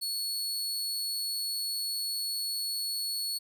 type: tone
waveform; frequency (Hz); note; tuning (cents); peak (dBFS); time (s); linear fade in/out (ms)
sawtooth; 4395; C#8; -16; -28; 0.01-3.39; 20
effects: none

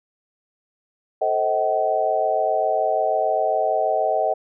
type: chord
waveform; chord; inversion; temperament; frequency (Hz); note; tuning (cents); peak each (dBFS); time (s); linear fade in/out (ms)
sine; A diminished seventh; none; just; 440 / 528 / 633.6 / 760.3; A4 / C5 / Eb5 / Gb5; 0 / +16 / +31 / +47; -27 / -27 / -21 / -22; 1.21-4.34; 10
effects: none

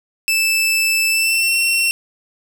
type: tone with pitch glide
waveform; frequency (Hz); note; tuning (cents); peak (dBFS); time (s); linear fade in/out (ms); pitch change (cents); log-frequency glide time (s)
sawtooth; 2637 to 2716; E7 to F7; 0 to -49; -11; 0.28-1.91; 0; +51; 1.09-1.54
effects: none

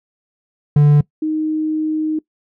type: tone pair in turn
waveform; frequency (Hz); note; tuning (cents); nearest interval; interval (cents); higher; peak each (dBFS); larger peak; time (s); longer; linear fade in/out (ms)
triangle / sine; 146.83 / 311.1; D3 / D#4; 0 / 0; octave + minor second; 1300; second; -5 / -16; first; 0.76-1.01 / 1.22-2.19; second; 5
effects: noise-tail reverb RT60 0.1 s tail -21 dB re dry

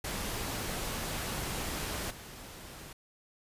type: noise with level steps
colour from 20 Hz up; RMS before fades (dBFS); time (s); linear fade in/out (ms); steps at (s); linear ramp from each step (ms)
pink; -36 / -47; 0.04-2.93; 5; 2.1; 10
effects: resampled to 32000 Hz

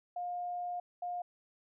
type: tone bursts at uneven times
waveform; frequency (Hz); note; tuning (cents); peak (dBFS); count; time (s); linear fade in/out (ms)
sine; 710; F5; +28; -35; 2; 0.16-0.8 / 1.02-1.22; 5
effects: none

